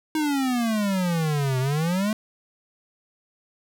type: exponential two-way sweep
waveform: square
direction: down then up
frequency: 316.1 to 126.9 to 220.5 Hz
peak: -22 dBFS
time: 0.15-2.13 s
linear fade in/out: 2 ms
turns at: 1.59 s
effects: none